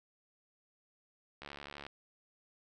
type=click train; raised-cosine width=0.3 ms; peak=-29 dBFS; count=33; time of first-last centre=1.42-1.866 s; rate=71.8 Hz; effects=none